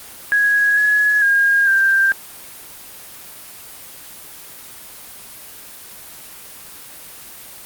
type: tone with pitch steps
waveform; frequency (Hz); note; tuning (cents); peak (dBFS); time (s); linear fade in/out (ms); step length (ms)
sine; 1660 / 1688 / 1622 / 1581; G#6 / G#6 / G#6 / G6; -1 / +28 / -41 / +14; -11; 0.32-2.12; 0; 450
effects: white hiss -37 dBFS RMS until 7.65 s + Opus 24 kbps